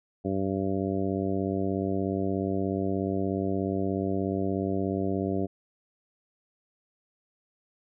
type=harmonic tone; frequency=96.8 Hz; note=G2; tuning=21 cents flat; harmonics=1 / 2 / 3 / 4 / 5 / 6 / 7; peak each=-34 / -31 / -31 / -32 / -38 / -38 / -37 dBFS; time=0.24-5.47 s; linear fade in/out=20 ms; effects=none